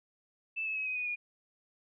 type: tone with pitch steps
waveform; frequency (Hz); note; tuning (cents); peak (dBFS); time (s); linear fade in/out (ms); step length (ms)
sine; 2637 / 2596 / 2556 / 2516 / 2478 / 2439; E7 / E7 / D#7 / D#7 / D#7 / D#7; 0 / -27 / +46 / +19 / -8 / -35; -32; 0.56-1.16; 20; 100
effects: none